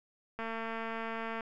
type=click train; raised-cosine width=0.5 ms; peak=-24 dBFS; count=231; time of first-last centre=0.39-1.408 s; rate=226 Hz; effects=none